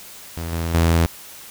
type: tone with level steps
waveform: sawtooth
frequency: 83.2 Hz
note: E2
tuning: 17 cents sharp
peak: -22 / -18 / -10 dBFS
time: 0.37-1.06 s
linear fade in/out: 0 ms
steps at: 0.52 / 0.74 s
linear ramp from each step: 5 ms
effects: white hiss -40 dBFS RMS until 1.5 s